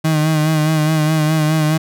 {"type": "tone with vibrato", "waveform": "35% pulse", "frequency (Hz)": 155.56, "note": "D#3", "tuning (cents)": 0, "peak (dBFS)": -11, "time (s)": [0.04, 1.78], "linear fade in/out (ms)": 10, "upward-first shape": "sine", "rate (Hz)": 4.8, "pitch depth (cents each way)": 41, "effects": []}